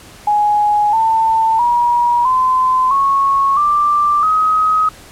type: tone with pitch steps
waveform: sine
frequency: 834 / 893.9 / 958 / 1026.8 / 1100.5 / 1179.5 / 1264.1 Hz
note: G#5 / A5 / A#5 / C6 / C#6 / D6 / D#6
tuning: +7 / +27 / +47 / -33 / -13 / +7 / +27 cents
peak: -10 dBFS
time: 0.27-4.89 s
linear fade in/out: 5 ms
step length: 660 ms
effects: pink hiss -39 dBFS RMS until 5.11 s + low-pass 12000 Hz 12 dB/octave